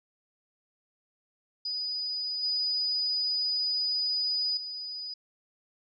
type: tone with level steps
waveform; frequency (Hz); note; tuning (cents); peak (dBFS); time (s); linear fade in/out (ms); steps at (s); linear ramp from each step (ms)
sine; 4957; D#8; -7; -30 / -26 / -35; 1.65-5.14; 5; 2.43 / 4.57; 2
effects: none